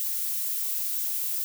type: noise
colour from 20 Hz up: violet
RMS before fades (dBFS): -29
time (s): 0-1.44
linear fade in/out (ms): 0
effects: none